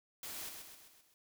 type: noise with echo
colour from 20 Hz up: white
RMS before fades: -45 dBFS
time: 0.23-0.49 s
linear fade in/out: 2 ms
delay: 130 ms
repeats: 5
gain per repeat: -5 dB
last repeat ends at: 1.14 s
effects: none